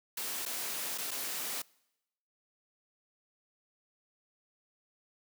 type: noise with dropouts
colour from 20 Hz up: white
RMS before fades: -37 dBFS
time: 0.17-1.62 s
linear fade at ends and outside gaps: 5 ms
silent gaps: 0.454-0.46 / 0.978-0.982 / 1.109-1.113 s
effects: noise-tail reverb RT60 0.9 s tail -25 dB re dry + high-pass 200 Hz 12 dB/octave